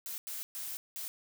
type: noise bursts at uneven times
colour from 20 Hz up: blue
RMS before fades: -40 dBFS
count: 4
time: 0.06-0.18 / 0.27-0.43 / 0.55-0.77 / 0.96-1.08 s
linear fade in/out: 0 ms
effects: none